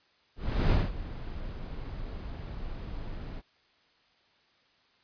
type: noise with ADSR envelope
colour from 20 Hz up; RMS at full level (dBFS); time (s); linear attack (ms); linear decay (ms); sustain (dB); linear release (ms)
brown; -21; 0.36-3.42; 360; 190; -17; 32
effects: white hiss -66 dBFS RMS until 5.03 s + resampled to 11025 Hz